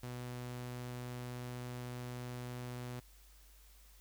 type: tone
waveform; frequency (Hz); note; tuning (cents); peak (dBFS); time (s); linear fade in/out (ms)
sawtooth; 123.47; B2; 0; -38; 0.03-3; 5
effects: added 50 Hz sine -59 dBFS peak until 4 s + white hiss -65 dBFS RMS until 4 s